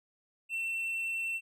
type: tone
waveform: triangle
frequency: 2695 Hz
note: E7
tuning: 38 cents sharp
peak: -30 dBFS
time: 0.49-1.41 s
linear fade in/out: 50 ms
effects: none